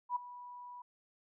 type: tone with ADSR envelope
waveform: sine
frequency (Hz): 980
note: B5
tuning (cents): -14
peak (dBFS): -29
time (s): 0.09-0.82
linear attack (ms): 68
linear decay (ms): 11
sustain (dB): -17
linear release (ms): 5
effects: none